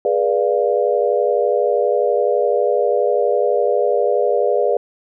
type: chord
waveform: sine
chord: G# diminished seventh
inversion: none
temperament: equal with one note detuned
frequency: 415.3 / 487.4 / 587.3 / 698.5 Hz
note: G#4 / B4 / D5 / F5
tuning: 0 / -23 / 0 / 0 cents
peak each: -19 / -18 / -19 / -23 dBFS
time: 0.05-4.77 s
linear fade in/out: 2 ms
effects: none

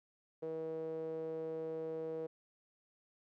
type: tone with band-pass filter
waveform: sawtooth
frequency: 160.4 Hz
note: E3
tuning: 47 cents flat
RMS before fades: -41 dBFS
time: 0.42-2.27 s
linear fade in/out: 10 ms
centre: 470 Hz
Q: 6
effects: none

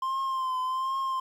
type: tone with vibrato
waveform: triangle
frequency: 1046.5 Hz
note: C6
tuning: in tune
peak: -25 dBFS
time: 0.02-1.2 s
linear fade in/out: 5 ms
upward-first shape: triangle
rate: 1.3 Hz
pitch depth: 48 cents each way
effects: 10-bit

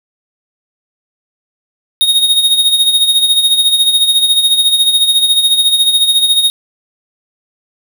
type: tone with tremolo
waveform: square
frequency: 3729 Hz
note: A#7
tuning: in tune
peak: -6 dBFS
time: 2.01-6.5 s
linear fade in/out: 0 ms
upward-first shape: sine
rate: 14 Hz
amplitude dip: 60%
effects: none

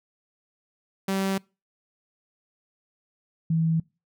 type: tone pair in turn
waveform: sawtooth / sine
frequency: 193.3 / 162.55 Hz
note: G3 / E3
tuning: -24 / -24 cents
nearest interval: minor third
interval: 300 cents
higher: first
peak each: -20 dBFS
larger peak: neither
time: 1.08-1.38 / 3.5-3.8 s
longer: neither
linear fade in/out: 5 ms
effects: noise-tail reverb RT60 0.3 s tail -25 dB re dry

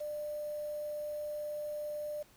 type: tone with quantisation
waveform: sine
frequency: 597 Hz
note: D5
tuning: 28 cents sharp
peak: -36 dBFS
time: 0-2.23 s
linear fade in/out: 10 ms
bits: 9
effects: pink hiss -63 dBFS RMS until 2.36 s

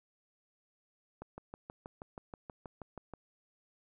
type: click train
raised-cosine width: 1 ms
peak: -30 dBFS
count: 13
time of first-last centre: 1.22-3.137 s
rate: 6.26 Hz
effects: none

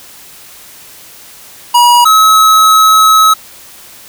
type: tone pair in turn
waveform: square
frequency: 963 / 1285.5 Hz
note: B5 / E6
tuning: -44 / -44 cents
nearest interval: perfect fourth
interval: 500 cents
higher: second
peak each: -4 dBFS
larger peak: neither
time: 1.74-2.05 / 2.05-3.34 s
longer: second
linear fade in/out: 10 ms
effects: white hiss -35 dBFS RMS until 4.08 s

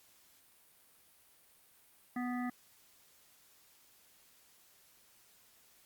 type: harmonic tone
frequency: 246.9 Hz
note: B3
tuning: in tune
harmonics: 1 / 3 / 5 / 7 / 8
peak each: -35 / -43 / -46 / -50 / -47 dBFS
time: 2.16-2.5 s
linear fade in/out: 5 ms
effects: white hiss -65 dBFS RMS until 5.85 s + Opus 48 kbps

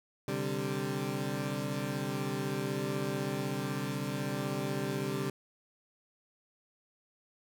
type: chord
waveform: 20% pulse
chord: C suspended second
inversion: none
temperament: equal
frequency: 130.81 / 146.83 / 196 Hz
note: C3 / D3 / G3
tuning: 0 / 0 / 0 cents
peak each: -32 dBFS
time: 0.28-5.3 s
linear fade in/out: 2 ms
effects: none

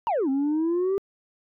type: exponential two-way sweep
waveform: sine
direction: down then up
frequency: 978 to 263.8 to 399.6 Hz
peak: -19 dBFS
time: 0.07-0.98 s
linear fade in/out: 0 ms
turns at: 0.29 s
effects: tanh soft clip ceiling -20 dBFS

